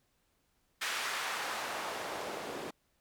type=noise with band-pass filter sweep; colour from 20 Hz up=white; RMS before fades=-38 dBFS; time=0.81-2.71 s; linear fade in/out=10 ms; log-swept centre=1800 to 380 Hz; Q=0.99; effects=pink hiss -75 dBFS RMS until 3 s